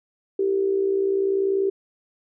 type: tone with amplitude modulation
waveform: sine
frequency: 390 Hz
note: G4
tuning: 9 cents flat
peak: -16 dBFS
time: 0.39-1.7 s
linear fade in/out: 5 ms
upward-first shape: sine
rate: 60.3 Hz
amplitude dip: 60%
effects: none